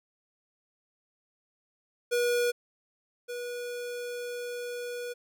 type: tone pair in turn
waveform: square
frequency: 482.9 / 485.4 Hz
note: B4 / B4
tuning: -39 / -30 cents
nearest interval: unison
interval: 9 cents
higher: second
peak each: -25 / -35 dBFS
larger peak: first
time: 2.11-2.52 / 3.28-5.14 s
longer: second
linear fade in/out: 20 ms
effects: none